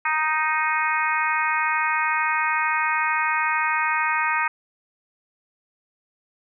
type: harmonic tone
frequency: 311.1 Hz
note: D#4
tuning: in tune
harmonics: 3 / 4 / 5 / 6 / 7 / 8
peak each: -25 / -26 / -27 / -28 / -28 / -29 dBFS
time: 0.05-4.48 s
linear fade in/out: 5 ms
effects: none